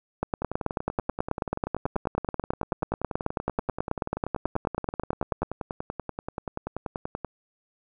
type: two click trains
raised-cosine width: 1 ms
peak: -17 / -11 dBFS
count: 72 / 49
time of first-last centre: 0.42-7.247 / 0.23-5.43 s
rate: 10.4 / 9.23 Hz
effects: none